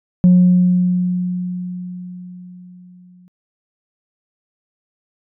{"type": "tone with exponential decay", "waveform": "sine", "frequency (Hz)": 180, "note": "F#3", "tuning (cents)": -47, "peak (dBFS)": -4, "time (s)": [0.24, 3.28], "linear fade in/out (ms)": 0, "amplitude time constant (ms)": 660, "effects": ["tanh soft clip ceiling -4 dBFS"]}